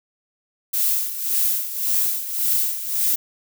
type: noise with tremolo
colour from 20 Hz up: violet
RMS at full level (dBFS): -19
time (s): 0.73-3.16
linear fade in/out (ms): 10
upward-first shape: sine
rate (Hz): 1.8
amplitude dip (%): 70
effects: none